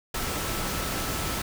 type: tone in noise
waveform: sine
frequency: 1318.5 Hz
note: E6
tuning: in tune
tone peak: -40 dBFS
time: 0.14-1.42 s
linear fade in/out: 5 ms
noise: pink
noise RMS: -30 dBFS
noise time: 0.14-1.42 s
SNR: -13 dB
effects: none

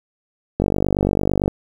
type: click train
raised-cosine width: 2 ms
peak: -4 dBFS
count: 44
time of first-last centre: 0.6-1.479 s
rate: 48.9 Hz
effects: 7-bit

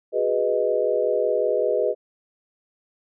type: chord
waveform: sine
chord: G# minor seventh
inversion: third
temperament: equal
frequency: 370 / 415.3 / 493.9 / 622.3 Hz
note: F#4 / G#4 / B4 / D#5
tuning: 0 / 0 / 0 / 0 cents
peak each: -29 / -24 / -23 / -24 dBFS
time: 0.12-1.95 s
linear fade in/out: 50 ms
effects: none

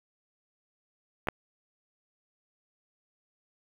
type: clicks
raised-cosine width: 0.5 ms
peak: -21 / -10 dBFS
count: 2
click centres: 1.272 / 1.286 s
effects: 7-bit

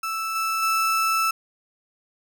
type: tone with level steps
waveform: 35% pulse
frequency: 1318.5 Hz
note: E6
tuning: in tune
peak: -24 / -21 / -18 dBFS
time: 0.03-1.31 s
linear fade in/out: 5 ms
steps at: 0.35 / 0.62 s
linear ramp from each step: 10 ms
effects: none

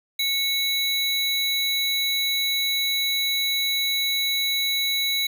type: tone pair together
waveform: square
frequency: 2200 / 3916 Hz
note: C#7 / B7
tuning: -14 / -15 cents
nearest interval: minor seventh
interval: 999 cents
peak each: -28 / -23 dBFS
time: 0.19-5.27 s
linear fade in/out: 5 ms
effects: none

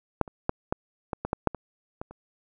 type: clicks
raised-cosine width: 1 ms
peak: -7 / -27 / -9 / -11 / -15 / -15 / -11 / -6 / -20 / -20 / -30 dBFS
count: 11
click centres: 0.213 / 0.278 / 0.494 / 0.725 / 1.132 / 1.25 / 1.331 / 1.473 / 1.547 / 2.015 / 2.11 s
effects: none

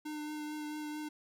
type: tone with vibrato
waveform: square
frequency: 302 Hz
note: D4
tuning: 48 cents sharp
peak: -39 dBFS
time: 0.05-1.09 s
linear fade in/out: 10 ms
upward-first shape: triangle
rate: 4.5 Hz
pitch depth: 17 cents each way
effects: none

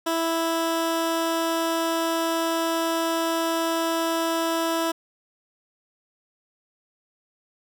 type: tone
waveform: 15% pulse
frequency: 329.6 Hz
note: E4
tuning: in tune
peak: -16 dBFS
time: 0.06-4.92 s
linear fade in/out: 10 ms
effects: none

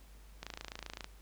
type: click train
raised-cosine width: 0.2 ms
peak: -24 dBFS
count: 18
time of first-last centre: 0.43-1.044 s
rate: 27.7 Hz
effects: added 50 Hz sine -53 dBFS peak until 1.21 s + pink hiss -63 dBFS RMS until 1.21 s

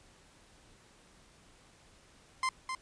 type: tone with echo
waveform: 30% pulse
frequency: 1042 Hz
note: C6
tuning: 7 cents flat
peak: -26 dBFS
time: 2.43-2.49 s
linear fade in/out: 2 ms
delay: 260 ms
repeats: 1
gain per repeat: -6 dB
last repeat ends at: 2.75 s
effects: pink hiss -61 dBFS RMS until 2.81 s + resampled to 22050 Hz

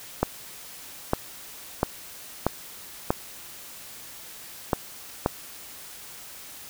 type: clicks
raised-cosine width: 1 ms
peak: -6 dBFS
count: 7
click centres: 0.23 / 1.134 / 1.831 / 2.466 / 3.105 / 4.732 / 5.261 s
effects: white hiss -43 dBFS RMS until 6.69 s

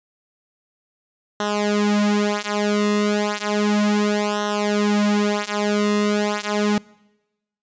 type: tone with flanger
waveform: sawtooth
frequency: 207.7 Hz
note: G#3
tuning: in tune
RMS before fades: -20 dBFS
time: 1.4-6.78 s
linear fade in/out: 2 ms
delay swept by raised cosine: 0.42 to 6.12 ms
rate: 0.33 Hz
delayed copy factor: -0.95
effects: noise-tail reverb RT60 1.0 s tail -24 dB re dry + resampled to 16000 Hz

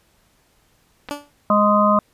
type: clicks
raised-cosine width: 0.3 ms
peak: -16 dBFS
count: 2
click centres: 1.087 / 1.091 s
type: tone with exponential decay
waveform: 15% pulse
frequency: 290 Hz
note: D4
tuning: 22 cents flat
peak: -15 dBFS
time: 1.11-1.31 s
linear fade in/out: 0 ms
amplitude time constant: 42 ms
type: harmonic tone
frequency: 207.7 Hz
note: G#3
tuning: in tune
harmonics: 1 / 3 / 5 / 6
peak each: -18 / -18 / -18 / -18 dBFS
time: 1.5-1.99 s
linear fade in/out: 2 ms
effects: pink hiss -60 dBFS RMS until 2.13 s + resampled to 32000 Hz

